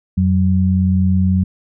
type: tone pair together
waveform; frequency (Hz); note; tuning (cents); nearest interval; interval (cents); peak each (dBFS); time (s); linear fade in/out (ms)
sine; 89 / 187.44; F2 / F#3; +33 / +23; octave + minor second; 1290; -14; 0.17-1.44; 10
effects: none